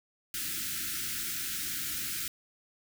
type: band-stop noise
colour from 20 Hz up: white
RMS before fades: -35 dBFS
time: 0.34-2.28 s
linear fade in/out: 2 ms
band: 360 to 1300 Hz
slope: 96 dB/octave
effects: none

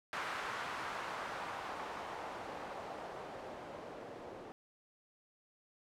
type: noise with low-pass filter sweep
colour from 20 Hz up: blue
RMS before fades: -44 dBFS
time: 0.13-4.52 s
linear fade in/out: 0 ms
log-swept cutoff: 1400 to 500 Hz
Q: 1.3
effects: none

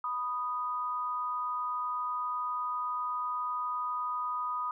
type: tone pair together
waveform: sine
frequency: 987.8 / 1239.9 Hz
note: B5 / D#6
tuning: 0 / -6 cents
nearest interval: major third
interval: 394 cents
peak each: -36 / -32 dBFS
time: 0.04-4.71 s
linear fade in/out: 2 ms
effects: none

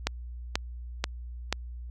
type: click train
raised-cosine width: 0.2 ms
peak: -8 dBFS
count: 4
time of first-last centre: 0.07-1.526 s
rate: 2.06 Hz
effects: added 60 Hz sine -37 dBFS peak until 1.9 s + AAC 48 kbps

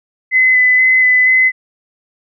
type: tone with vibrato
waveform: sine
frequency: 2021 Hz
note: B6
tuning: 39 cents sharp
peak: -7 dBFS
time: 0.31-1.52 s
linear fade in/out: 50 ms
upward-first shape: square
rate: 2.1 Hz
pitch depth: 12 cents each way
effects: none

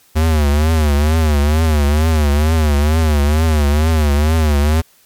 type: tone with vibrato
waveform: square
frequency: 76.1 Hz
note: D#2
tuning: 38 cents flat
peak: -11 dBFS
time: 0.15-4.82 s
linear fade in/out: 20 ms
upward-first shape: triangle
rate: 2.2 Hz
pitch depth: 130 cents each way
effects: white hiss -51 dBFS RMS until 5.05 s + MP3 96 kbps

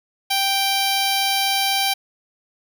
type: tone with notch filter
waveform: 10% pulse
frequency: 784 Hz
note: G5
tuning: in tune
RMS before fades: -20 dBFS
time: 0.3-1.94 s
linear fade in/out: 10 ms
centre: 1700 Hz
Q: 1.9
effects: none

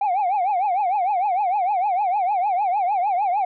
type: tone with vibrato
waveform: sine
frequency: 771 Hz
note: G5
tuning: 29 cents flat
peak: -16 dBFS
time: 0.01-3.45 s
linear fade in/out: 5 ms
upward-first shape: triangle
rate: 6.6 Hz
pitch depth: 200 cents each way
effects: tanh soft clip ceiling -16 dBFS

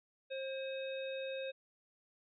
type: harmonic tone with a mistuned harmonic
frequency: 533 Hz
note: C5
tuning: 32 cents sharp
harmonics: 1 / 3 / 5 / 7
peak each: -39 / -52 / -48 / -50 dBFS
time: 0.3-1.52 s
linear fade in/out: 20 ms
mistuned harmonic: 5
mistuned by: -72 cents
effects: none

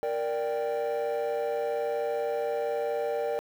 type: chord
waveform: triangle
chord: G minor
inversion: first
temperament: equal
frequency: 466.2 / 587.3 / 784 Hz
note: Bb4 / D5 / G5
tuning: 0 / 0 / 0 cents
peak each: -27 / -28 / -32 dBFS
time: 0.03-3.39 s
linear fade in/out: 0 ms
effects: tanh soft clip ceiling -21 dBFS + 9-bit

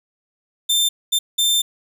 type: tone bursts at uneven times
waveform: sawtooth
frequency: 3580 Hz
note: A7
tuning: 29 cents sharp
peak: -12 dBFS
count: 3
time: 0.69-0.89 / 1.12-1.19 / 1.38-1.62 s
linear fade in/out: 10 ms
effects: none

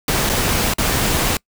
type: noise with dropouts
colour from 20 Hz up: pink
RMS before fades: -18 dBFS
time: 0.08-1.37 s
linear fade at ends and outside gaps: 2 ms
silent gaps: 0.293-0.297 / 0.738-0.783 s
effects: noise-tail reverb RT60 0.1 s tail -26 dB re dry

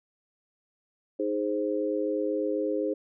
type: chord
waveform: sine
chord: Ab major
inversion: second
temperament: equal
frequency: 311.1 / 415.3 / 523.3 Hz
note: Eb4 / Ab4 / C5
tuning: 0 / 0 / 0 cents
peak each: -30 dBFS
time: 1.19-2.94 s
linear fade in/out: 10 ms
effects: none

